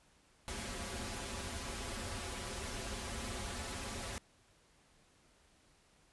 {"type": "noise with comb filter", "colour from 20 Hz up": "pink", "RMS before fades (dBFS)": -42, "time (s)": [0.48, 4.18], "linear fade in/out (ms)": 0, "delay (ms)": 6.5, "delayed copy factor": -0.95, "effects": ["pink hiss -68 dBFS RMS until 6.12 s", "resampled to 24000 Hz"]}